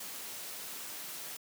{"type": "noise", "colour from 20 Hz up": "white", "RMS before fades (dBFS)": -43, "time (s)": [0, 1.37], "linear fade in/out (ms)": 5, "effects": ["high-pass 150 Hz 12 dB/octave"]}